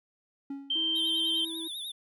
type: tone with exponential decay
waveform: triangle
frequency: 277.2 Hz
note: C#4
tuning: in tune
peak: -30 dBFS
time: 0.5-0.95 s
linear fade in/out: 5 ms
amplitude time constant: 96 ms
type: tone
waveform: sine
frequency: 3136 Hz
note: G7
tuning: in tune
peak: -26 dBFS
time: 0.7-1.45 s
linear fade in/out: 5 ms
type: tone with pitch glide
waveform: triangle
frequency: 324.6 to 327 Hz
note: E4 to E4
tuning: -27 to -14 cents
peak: -36 dBFS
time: 0.75-1.68 s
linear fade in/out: 10 ms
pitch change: +13 cents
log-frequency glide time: 0.92-1.3 s
type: tone with vibrato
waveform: square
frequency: 3605 Hz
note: A7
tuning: 41 cents sharp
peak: -36 dBFS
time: 0.95-1.92 s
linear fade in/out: 10 ms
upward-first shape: triangle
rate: 10 Hz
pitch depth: 110 cents each way
effects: none